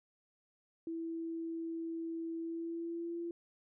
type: tone with pitch glide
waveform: sine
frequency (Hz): 329.6 to 340.4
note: E4 to F4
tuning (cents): 0 to -44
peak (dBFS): -37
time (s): 0.87-3.31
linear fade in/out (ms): 2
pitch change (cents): +56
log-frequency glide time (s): 2.38-3.19
effects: none